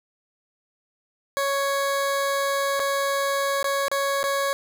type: tone with dropouts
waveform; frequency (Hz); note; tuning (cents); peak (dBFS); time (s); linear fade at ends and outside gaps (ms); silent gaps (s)
20% pulse; 555; C#5; +2; -17; 1.37-4.53; 0; 2.795-2.8 / 3.628-3.643 / 3.882-3.915 / 4.231-4.239
effects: none